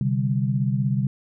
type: chord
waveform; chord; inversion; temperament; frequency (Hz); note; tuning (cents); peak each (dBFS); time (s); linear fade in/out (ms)
sine; C suspended second; none; just; 130.81 / 147.16 / 196.22; C3 / D3 / G3; 0 / +4 / +2; -22 / -26 / -25; 0.01-1.07; 2
effects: none